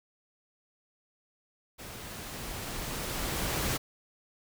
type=noise with level ramp; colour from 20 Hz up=pink; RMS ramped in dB=-44 to -30 dBFS; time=1.78-3.78 s; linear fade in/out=20 ms; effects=none